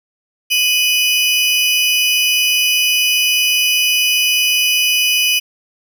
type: tone pair together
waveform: 35% pulse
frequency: 2495 / 2967 Hz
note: D#7 / F#7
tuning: +4 / +4 cents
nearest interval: minor third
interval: 300 cents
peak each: -13 dBFS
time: 0.5-5.4 s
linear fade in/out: 20 ms
effects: none